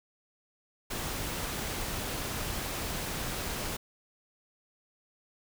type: noise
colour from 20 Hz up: pink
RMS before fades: -35 dBFS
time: 0.9-3.77 s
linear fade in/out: 10 ms
effects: none